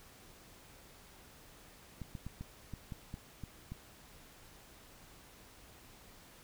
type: clicks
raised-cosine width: 5 ms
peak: -30 dBFS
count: 9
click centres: 2.017 / 2.152 / 2.266 / 2.41 / 2.737 / 2.922 / 3.141 / 3.437 / 3.72 s
effects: pink hiss -58 dBFS RMS until 6.43 s